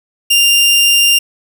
sawtooth tone, 2794 Hz, F7, in tune, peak -4 dBFS, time 0.3-1.19 s, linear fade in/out 10 ms, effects 7-bit

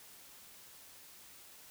silence, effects white hiss -56 dBFS RMS until 1.7 s

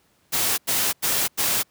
white noise bursts, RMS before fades -22 dBFS, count 4, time 0.32-1.633 s, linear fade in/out 20 ms, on 260 ms, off 91 ms, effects pink hiss -63 dBFS RMS until 1.7 s + high-pass 80 Hz 12 dB/octave

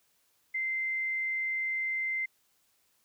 sine tone, 2080 Hz, C7, 11 cents flat, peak -29 dBFS, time 0.54-2.26 s, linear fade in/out 10 ms, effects white hiss -71 dBFS RMS until 3.04 s

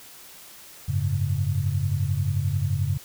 sine chord, F# suspended second, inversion none, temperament equal with one note detuned, 92.5 / 103.83 / 139.39 Hz, F#2 / G#2 / C#3, 0 / 0 / +10 cents, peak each -26 dBFS, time 0.88-2.98 s, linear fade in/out 10 ms, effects white hiss -46 dBFS RMS until 3.04 s

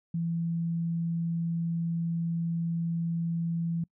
sine tone, 167.5 Hz, E3, 28 cents sharp, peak -27 dBFS, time 0.14-3.84 s, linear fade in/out 5 ms, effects noise-tail reverb RT60 0.1 s tail -26 dB re dry

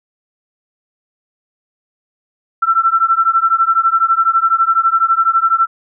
sine beating tone pair, 1336 / 1348 Hz, E6 / E6, +23 / +38 cents, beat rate 12 Hz, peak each -13 dBFS, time 2.62-5.67 s, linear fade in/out 10 ms, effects none

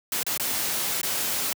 white noise with dropouts, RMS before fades -27 dBFS, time 0.12-1.53 s, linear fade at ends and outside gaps 2 ms, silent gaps 0.231-0.265 / 0.376-0.397 / 1.015-1.031 s, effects high-pass 100 Hz 12 dB/octave

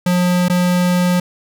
square tone with dropouts, 178.8 Hz, F3, 41 cents sharp, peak -13 dBFS, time 0.06-1.2 s, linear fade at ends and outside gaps 5 ms, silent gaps 0.484-0.497 s, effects none

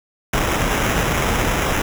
pink noise with sample-and-hold, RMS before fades -19 dBFS, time 0.33-1.82 s, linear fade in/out 5 ms, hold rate 4410 Hz, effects none

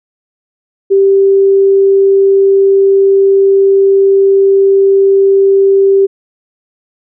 sine tone, 391.5 Hz, G4, 2 cents flat, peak -4 dBFS, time 0.9-6.07 s, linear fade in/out 20 ms, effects none

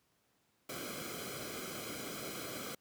pink noise with comb filter, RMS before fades -43 dBFS, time 0.69-2.75 s, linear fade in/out 5 ms, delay 1.1 ms, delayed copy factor -0.75, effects pink hiss -75 dBFS RMS until 2.8 s + high-pass 100 Hz 12 dB/octave

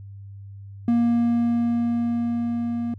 triangle tone with level ramp, 235.5 Hz, A#3, 18 cents sharp, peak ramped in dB -14 to -22 dBFS, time 0.88-2.94 s, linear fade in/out 2 ms, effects added 99 Hz sine -37 dBFS peak until 2.98 s

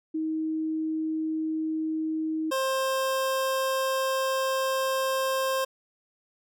sine / 25% pulse tone pair in turn, 315.9 / 529.4 Hz, D#4 / C5, +26 / +20 cents, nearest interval major sixth, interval 894 cents, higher second, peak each -26 / -21 dBFS, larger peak second, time 0.14-2.51 / 2.51-5.65 s, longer second, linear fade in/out 10 ms, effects none

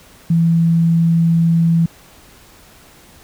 sine tone, 166.4 Hz, E3, 17 cents sharp, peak -10 dBFS, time 0.3-1.86 s, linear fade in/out 5 ms, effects pink hiss -45 dBFS RMS until 3.23 s

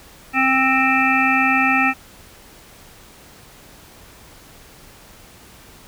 harmonic tone, 263.4 Hz, C4, 12 cents sharp, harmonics 1 / 3 / 5 / 7 / 9 / 10, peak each -21 / -21 / -21 / -21 / -21 / -21 dBFS, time 0.33-1.94 s, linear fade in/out 50 ms, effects pink hiss -45 dBFS RMS until 5.87 s

